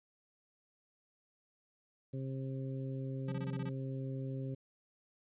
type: harmonic tone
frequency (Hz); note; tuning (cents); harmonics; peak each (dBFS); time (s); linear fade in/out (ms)
133.3; C3; +33; 1 / 2 / 3 / 4; -38 / -44 / -48 / -50; 2.13-4.55; 10
type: tone bursts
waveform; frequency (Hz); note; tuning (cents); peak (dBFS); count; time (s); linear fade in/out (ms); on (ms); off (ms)
square; 176.5; F3; +19; -39; 7; 3.28-3.693; 5; 41; 21
effects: resampled to 8000 Hz + 12-bit